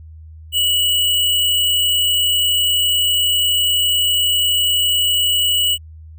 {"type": "tone with sample-and-hold", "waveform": "sine", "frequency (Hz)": 2941, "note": "F#7", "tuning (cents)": -11, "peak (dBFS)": -13, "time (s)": [0.52, 5.78], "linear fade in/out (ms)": 50, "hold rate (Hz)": 11025, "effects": ["added 79 Hz sine -35 dBFS peak until 6.18 s"]}